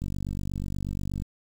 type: click train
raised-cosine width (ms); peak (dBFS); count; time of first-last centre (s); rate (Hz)
5; -20; 59; 0.02-1.221; 48.3
effects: 8-bit